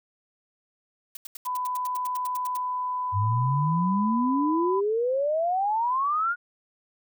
blue noise bursts, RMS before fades -38 dBFS, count 15, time 1.15-2.57 s, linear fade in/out 2 ms, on 20 ms, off 80 ms
sine tone, 1000 Hz, B5, 21 cents sharp, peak -26 dBFS, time 1.45-4.81 s, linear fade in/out 20 ms
sine exponential sweep, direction up, 98 to 1457 Hz, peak -22 dBFS, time 3.12-6.36 s, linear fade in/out 50 ms
effects none

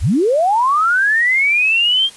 sine linear sweep, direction up, 36.35 to 3230 Hz, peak -11 dBFS, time 0-2.1 s, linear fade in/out 50 ms, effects white hiss -40 dBFS RMS until 2.16 s + resampled to 24000 Hz

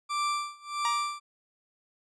40% pulse tone with tremolo, 1174.7 Hz, D6, in tune, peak -25 dBFS, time 0.09-1.2 s, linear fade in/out 20 ms, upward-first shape sine, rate 1.5 Hz, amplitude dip 95%
40% pulse tone with exponential decay, 945 Hz, A#5, 23 cents sharp, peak -26 dBFS, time 0.85-1.18 s, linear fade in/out 1 ms, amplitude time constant 70 ms
effects resampled to 22050 Hz

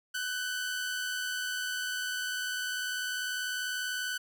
sawtooth tone pair together, 1494.8 / 1575 Hz, F#6 / G6, +17 / +8 cents, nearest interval minor second, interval 91 cents, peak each -29 / -38 dBFS, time 0.14-4.18 s, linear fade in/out 10 ms, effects none

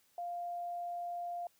sine tone, 698.5 Hz, F5, in tune, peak -37 dBFS, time 0.18-1.47 s, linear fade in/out 2 ms, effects white hiss -71 dBFS RMS until 1.59 s

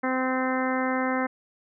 harmonic tone, 258.6 Hz, C4, 20 cents flat, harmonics 1 / 2 / 3 / 4 / 5 / 6 / 7 / 8, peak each -27 / -30 / -32 / -33 / -34 / -35 / -35 / -36 dBFS, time 0.03-1.27 s, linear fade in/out 10 ms, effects none

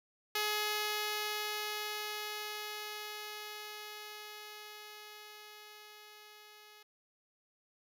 5% pulse tone with level ramp, 421.8 Hz, G#4, 27 cents sharp, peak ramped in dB -20 to -44 dBFS, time 0.35-6.83 s, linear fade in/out 5 ms, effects none

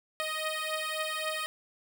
10% pulse beating tone pair, 622.3 / 626 Hz, D#5 / D#5, 0 / +10 cents, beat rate 3.7 Hz, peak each -26 dBFS, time 0.2-1.46 s, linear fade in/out 0 ms, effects none

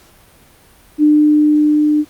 sine tone with level ramp, 300.3 Hz, D4, 39 cents sharp, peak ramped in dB -6 to -10 dBFS, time 0.98-2.05 s, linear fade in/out 50 ms, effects pink hiss -47 dBFS RMS until 2.09 s + Opus 48 kbps

